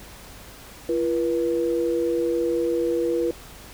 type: tone pair together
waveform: sine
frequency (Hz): 341.1 / 482.4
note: F4 / B4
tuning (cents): -41 / -41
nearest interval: tritone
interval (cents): 600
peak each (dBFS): -23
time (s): 0.89-3.31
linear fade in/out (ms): 2
effects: added 50 Hz sine -49 dBFS peak until 3.73 s + pink hiss -44 dBFS RMS until 3.73 s